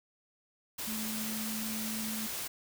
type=tone in noise; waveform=sine; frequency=218.7 Hz; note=A3; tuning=10 cents flat; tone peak=-37 dBFS; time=0.87-2.27 s; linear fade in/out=10 ms; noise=white; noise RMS=-38 dBFS; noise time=0.78-2.48 s; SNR=-2 dB; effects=none

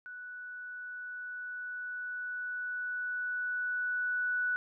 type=tone with level ramp; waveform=sine; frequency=1480 Hz; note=F#6; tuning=in tune; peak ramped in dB=-42 to -28 dBFS; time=0.06-4.56 s; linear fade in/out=0 ms; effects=none

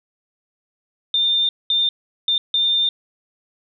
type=tone bursts at uneven times; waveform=sine; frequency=3605 Hz; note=A7; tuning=41 cents sharp; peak=-15 dBFS; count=4; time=1.14-1.49 / 1.7-1.89 / 2.28-2.38 / 2.54-2.89 s; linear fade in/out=2 ms; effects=none

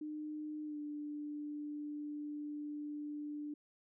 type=tone with pitch glide; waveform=sine; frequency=303.7 to 295.9 Hz; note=D#4 to D4; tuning=-42 to +13 cents; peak=-40 dBFS; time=0.01-3.54 s; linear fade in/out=5 ms; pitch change=-45 cents; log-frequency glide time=0.65-0.78 s; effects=none

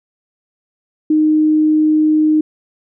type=tone; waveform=sine; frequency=308.5 Hz; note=D#4; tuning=15 cents flat; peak=-9 dBFS; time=1.1-2.41 s; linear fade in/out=5 ms; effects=none

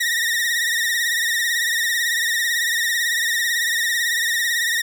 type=tone with vibrato; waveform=sawtooth; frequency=1864.7 Hz; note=A#6; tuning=in tune; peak=-15 dBFS; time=0-4.82 s; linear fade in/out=10 ms; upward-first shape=triangle; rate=18 Hz; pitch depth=87 cents each way; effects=none

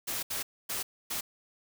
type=noise bursts at uneven times; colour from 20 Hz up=white; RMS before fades=-34 dBFS; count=4; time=0.07-0.23 / 0.3-0.43 / 0.69-0.83 / 1.1-1.21 s; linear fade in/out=10 ms; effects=none

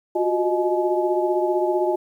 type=tone cluster; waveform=sine; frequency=357.5 / 373 / 620 / 850 Hz; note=F4 / F#4 / D#5 / G#5; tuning=+41 / +14 / -6 / +40 cents; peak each=-21 / -27 / -24 / -26 dBFS; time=0.15-1.96 s; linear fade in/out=10 ms; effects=9-bit

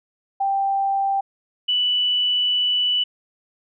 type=tone pair in turn; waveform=sine; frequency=786 / 2968 Hz; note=G5 / F#7; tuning=+4 / +5 cents; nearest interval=octave + major seventh; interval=2301 cents; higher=second; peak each=-18 / -17 dBFS; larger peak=second; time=0.4-1.21 / 1.68-3.04 s; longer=second; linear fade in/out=10 ms; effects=none

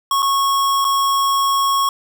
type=tone with dropouts; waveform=square; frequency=1100 Hz; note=C#6; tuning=14 cents flat; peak=-15 dBFS; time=0.11-1.89 s; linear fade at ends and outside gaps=2 ms; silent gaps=0.222-0.227 / 0.845-0.849 s; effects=none

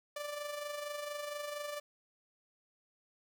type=tone with amplitude modulation; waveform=sawtooth; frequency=587.3 Hz; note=D5; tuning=in tune; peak=-33 dBFS; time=0.16-1.8 s; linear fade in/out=5 ms; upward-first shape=sine; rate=24.3 Hz; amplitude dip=50%; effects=10-bit

